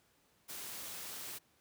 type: noise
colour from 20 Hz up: white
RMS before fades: -45 dBFS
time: 0.48-1.39 s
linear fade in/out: 20 ms
effects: pink hiss -71 dBFS RMS until 1.6 s + high-pass 80 Hz 12 dB/octave